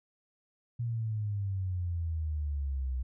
sine exponential sweep, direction down, 120 to 62.3 Hz, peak -30 dBFS, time 0.79-3.03 s, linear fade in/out 10 ms, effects none

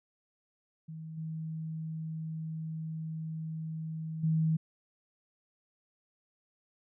sine tone with level steps, 159.5 Hz, D#3, 43 cents sharp, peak -40 / -35 / -25 dBFS, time 0.88-4.57 s, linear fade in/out 10 ms, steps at 1.17 / 4.23 s, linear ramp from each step 10 ms, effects none

